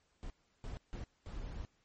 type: noise bursts at uneven times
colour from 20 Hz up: brown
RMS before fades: -43 dBFS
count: 4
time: 0.23-0.3 / 0.64-0.77 / 0.93-1.04 / 1.26-1.65 s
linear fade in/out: 0 ms
effects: pink hiss -75 dBFS RMS until 1.84 s + MP3 32 kbps